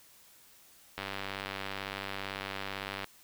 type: click train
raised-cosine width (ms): 0.3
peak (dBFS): -20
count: 203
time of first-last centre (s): 0.98-3.043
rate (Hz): 97.9
effects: white hiss -59 dBFS RMS until 3.23 s